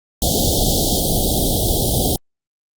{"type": "band-stop noise", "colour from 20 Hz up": "pink", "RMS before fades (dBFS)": -17, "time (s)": [0.22, 2.16], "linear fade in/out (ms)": 2, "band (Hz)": [790, 3200], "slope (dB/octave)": 96, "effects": ["Opus 48 kbps"]}